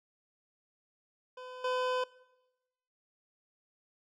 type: tone with level steps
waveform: 25% pulse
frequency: 506 Hz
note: B4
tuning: 42 cents sharp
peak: -40 / -26 dBFS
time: 1.37-2.04 s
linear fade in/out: 5 ms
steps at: 1.64 s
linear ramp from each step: 5 ms
effects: noise-tail reverb RT60 1.0 s tail -21 dB re dry + low-pass 4000 Hz 12 dB/octave